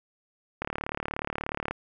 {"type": "click train", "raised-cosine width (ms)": 0.5, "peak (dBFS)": -15, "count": 41, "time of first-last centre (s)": [0.62, 1.71], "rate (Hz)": 36.7, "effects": []}